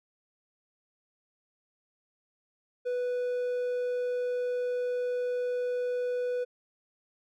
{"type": "tone", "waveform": "triangle", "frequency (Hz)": 493.9, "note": "B4", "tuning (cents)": 0, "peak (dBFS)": -26, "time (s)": [2.85, 6.45], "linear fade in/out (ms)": 20, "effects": []}